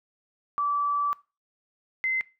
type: tone pair in turn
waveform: sine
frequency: 1157 / 2062 Hz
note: D6 / C7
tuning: -26 / -26 cents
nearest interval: minor seventh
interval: 1000 cents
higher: second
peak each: -23 dBFS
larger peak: neither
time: 0.58-1.13 / 2.04-2.21 s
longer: first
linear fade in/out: 0 ms
effects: noise-tail reverb RT60 0.3 s tail -21 dB re dry